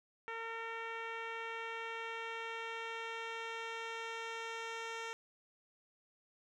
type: tone with low-pass filter sweep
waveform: 10% pulse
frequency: 455.5 Hz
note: A#4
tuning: 40 cents flat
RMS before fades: -43 dBFS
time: 0.28-5.13 s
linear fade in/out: 0 ms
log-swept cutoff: 2200 to 5200 Hz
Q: 1.2
effects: none